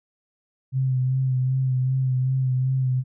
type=tone with vibrato; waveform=sine; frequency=130 Hz; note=C3; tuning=11 cents flat; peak=-19 dBFS; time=0.72-3.04 s; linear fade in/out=50 ms; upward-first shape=sine; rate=2.6 Hz; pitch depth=30 cents each way; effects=none